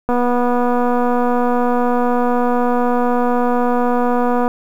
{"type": "click train", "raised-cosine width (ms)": 1, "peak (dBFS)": -5, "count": 1072, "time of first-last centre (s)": [0.09, 4.479], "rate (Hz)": 244, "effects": ["7-bit"]}